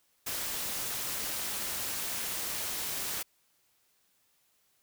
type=noise with amplitude modulation; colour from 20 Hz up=white; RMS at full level=-33 dBFS; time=0.26-3.23 s; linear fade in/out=10 ms; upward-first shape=sine; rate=267 Hz; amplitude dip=45%; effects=white hiss -71 dBFS RMS until 4.82 s